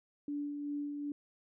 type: tone with tremolo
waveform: sine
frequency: 290 Hz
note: D4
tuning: 22 cents flat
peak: -34 dBFS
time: 0.28-1.12 s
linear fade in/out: 2 ms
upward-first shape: sine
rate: 2.6 Hz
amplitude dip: 35%
effects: none